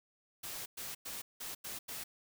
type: noise bursts at uneven times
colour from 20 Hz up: white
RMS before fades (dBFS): -43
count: 6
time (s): 0.43-0.66 / 0.77-0.95 / 1.05-1.22 / 1.4-1.55 / 1.64-1.79 / 1.88-2.04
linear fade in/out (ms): 10
effects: none